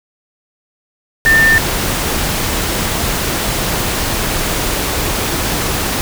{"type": "tone in noise", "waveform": "sine", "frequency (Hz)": 1796, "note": "A6", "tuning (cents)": 35, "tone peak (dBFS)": -7, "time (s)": [1.26, 1.58], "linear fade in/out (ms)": 0, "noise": "pink", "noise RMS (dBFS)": -17, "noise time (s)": [1.25, 6.01], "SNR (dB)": 7, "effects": []}